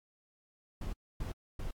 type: noise bursts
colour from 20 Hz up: brown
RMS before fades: -37 dBFS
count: 3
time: 0.81-1.71 s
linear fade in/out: 5 ms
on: 120 ms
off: 270 ms
effects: AAC 64 kbps